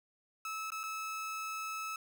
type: tone with dropouts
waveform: 30% pulse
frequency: 1300 Hz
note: E6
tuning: 24 cents flat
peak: -35 dBFS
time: 0.45-1.96 s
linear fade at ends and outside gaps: 2 ms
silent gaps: 0.704-0.719 / 0.833-0.837 s
effects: none